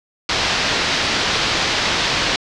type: low-pass noise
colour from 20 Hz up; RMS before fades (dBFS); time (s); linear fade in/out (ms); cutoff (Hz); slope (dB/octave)
white; -19; 0.29-2.36; 2; 5000; 24
effects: low-pass 8000 Hz 12 dB/octave